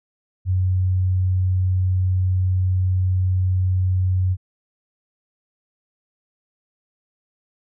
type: tone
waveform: sine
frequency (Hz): 92.5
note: F#2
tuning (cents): 0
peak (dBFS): -16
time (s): 0.45-4.37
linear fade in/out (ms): 50
effects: none